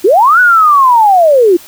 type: linear two-way sweep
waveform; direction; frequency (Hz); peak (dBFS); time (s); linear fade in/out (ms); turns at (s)
sine; up then down; 327.4 to 1496 to 327.4; -3; 0.04-1.57; 10; 0.4
effects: white hiss -35 dBFS RMS until 1.67 s